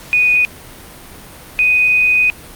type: tone pair in turn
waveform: sine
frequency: 2476 / 2493 Hz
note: D#7 / D#7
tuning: -9 / +3 cents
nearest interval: unison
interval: 12 cents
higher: second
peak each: -9 dBFS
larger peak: neither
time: 0.13-0.45 / 1.59-2.3 s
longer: second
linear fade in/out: 0 ms
effects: pink hiss -36 dBFS RMS until 2.55 s + Opus 48 kbps